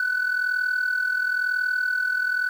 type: tone with amplitude modulation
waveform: sine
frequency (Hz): 1493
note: F#6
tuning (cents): +15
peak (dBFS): -16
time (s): 0-2.49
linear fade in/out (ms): 2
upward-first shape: sine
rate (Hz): 41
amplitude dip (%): 75
effects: tanh soft clip ceiling -18 dBFS + 8-bit